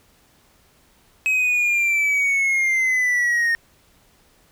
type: linear sweep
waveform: triangle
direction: down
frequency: 2551 to 1839 Hz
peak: -15 dBFS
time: 1.26-3.55 s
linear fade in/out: 0 ms
effects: pink hiss -57 dBFS RMS until 4.51 s